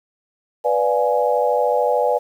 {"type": "chord", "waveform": "sine", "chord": "B diminished seventh", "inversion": "none", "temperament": "equal with one note detuned", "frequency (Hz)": [493.9, 587.3, 698.5, 835.4], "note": ["B4", "D5", "F5", "Ab5"], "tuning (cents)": [0, 0, 0, 10], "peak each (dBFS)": [-19, -20, -24, -21], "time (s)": [0.64, 2.19], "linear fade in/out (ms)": 20, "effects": ["8-bit"]}